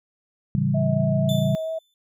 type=chord; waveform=sine; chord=A dominant seventh; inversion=none; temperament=equal; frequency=110 / 138.59 / 164.81 / 196 Hz; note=A2 / C#3 / E3 / G3; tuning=0 / 0 / 0 / 0 cents; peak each=-28 / -22 / -26 / -24 dBFS; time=0.55-1.55 s; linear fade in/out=0 ms
type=tone with vibrato; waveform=sine; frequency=643 Hz; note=E5; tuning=43 cents flat; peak=-25 dBFS; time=0.74-1.79 s; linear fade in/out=10 ms; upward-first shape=sine; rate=4.3 Hz; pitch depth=11 cents each way
type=tone with exponential decay; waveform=40% pulse; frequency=3520 Hz; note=A7; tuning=in tune; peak=-27 dBFS; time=1.29-1.94 s; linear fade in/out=1 ms; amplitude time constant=140 ms
effects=none